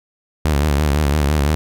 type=tone with vibrato; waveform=sawtooth; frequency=73.42 Hz; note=D2; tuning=in tune; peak=-10 dBFS; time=0.45-1.55 s; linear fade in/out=0 ms; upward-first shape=sine; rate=5.9 Hz; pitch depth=94 cents each way; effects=none